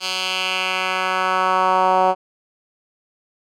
10% pulse tone with band-pass filter sweep, 186.3 Hz, F#3, 12 cents sharp, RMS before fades -19 dBFS, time 0-2.15 s, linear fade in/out 50 ms, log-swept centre 4100 to 740 Hz, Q 1.9, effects none

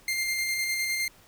sawtooth tone with tremolo, 2104 Hz, C7, 9 cents sharp, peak -22 dBFS, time 0.08-1.08 s, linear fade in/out 2 ms, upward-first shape square, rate 9.8 Hz, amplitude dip 25%, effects pink hiss -56 dBFS RMS until 1.27 s

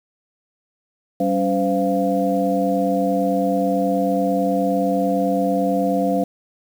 sine tone cluster, 193.6 / 282.8 / 511 / 689 Hz, G3 / C#4 / C5 / F5, -21 / +35 / -41 / -24 cents, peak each -22 dBFS, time 1.2-6.24 s, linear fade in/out 5 ms, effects 7-bit

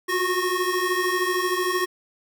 square tone cluster, 357.1 / 370.2 / 1094 / 1852 Hz, F4 / F#4 / C#6 / A#6, +39 / +1 / -23 / -12 cents, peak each -28 dBFS, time 0.08-1.86 s, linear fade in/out 20 ms, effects none

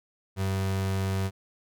35% pulse tone, 96.1 Hz, G2, 34 cents flat, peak -24 dBFS, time 0.36-1.31 s, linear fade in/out 50 ms, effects none

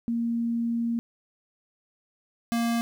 sine / square tone pair in turn, 233.1 / 233.1 Hz, A#3 / A#3, 0 / 0 cents, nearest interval unison, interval 0 cents, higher neither, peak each -24 dBFS, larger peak neither, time 0.08-0.99 / 2.52-2.81 s, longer first, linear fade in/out 0 ms, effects 11-bit

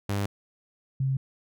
sawtooth / sine tone pair in turn, 100.5 / 133.86 Hz, G2 / C3, +44 / +40 cents, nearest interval perfect fourth, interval 496 cents, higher second, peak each -22 / -23 dBFS, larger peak first, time 0.09-0.26 / 1-1.17 s, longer neither, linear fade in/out 5 ms, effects none

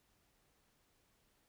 silence, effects pink hiss -75 dBFS RMS until 1.48 s

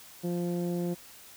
15% pulse tone with low-pass filter, 174.61 Hz, F3, in tune, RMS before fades -31 dBFS, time 0.23-0.95 s, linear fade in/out 20 ms, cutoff 370 Hz, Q 0.73, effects white hiss -51 dBFS RMS until 1.36 s

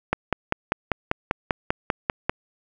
click train, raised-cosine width 0.5 ms, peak -5 dBFS, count 12, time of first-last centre 0.13-2.295 s, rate 5.08 Hz, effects none

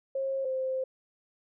sine tone pair in turn, 538 / 522.7 Hz, C5 / C5, +48 / -2 cents, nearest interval unison, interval 50 cents, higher first, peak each -28 dBFS, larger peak neither, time 0.15-0.45 / 0.45-0.84 s, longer second, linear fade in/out 5 ms, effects none

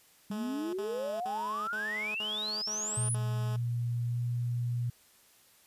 sine exponential sweep, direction up, 196 to 10548 Hz, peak -32 dBFS, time 0.3-3.15 s, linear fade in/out 5 ms
10% pulse tone bursts, 212.5 Hz, G#3, 40 cents sharp, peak -33 dBFS, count 7, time 0.31-3.562 s, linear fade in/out 2 ms, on 420 ms, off 52 ms
sine tone with pitch glide, 119.4 to 120.65 Hz, A#2 to B2, +42 to -40 cents, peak -29 dBFS, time 2.97-4.9 s, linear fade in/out 5 ms, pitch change +18 cents, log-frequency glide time 4.06-4.19 s
effects white hiss -62 dBFS RMS until 5.66 s + resampled to 32000 Hz

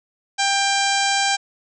harmonic tone, 792 Hz, G5, 18 cents sharp, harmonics 1 / 2 / 3 / 4 / 5 / 6 / 7 / 8 / 9 / 10, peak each -21 / -24 / -26 / -27 / -28 / -29 / -29 / -30 / -31 / -31 dBFS, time 0.38-1.37 s, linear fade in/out 20 ms, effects none

